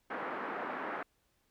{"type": "band-pass noise", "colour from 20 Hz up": "white", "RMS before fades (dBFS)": -39, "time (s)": [0.1, 1.03], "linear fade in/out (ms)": 5, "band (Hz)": [220, 1600], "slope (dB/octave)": 24, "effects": ["pink hiss -75 dBFS RMS until 1.5 s"]}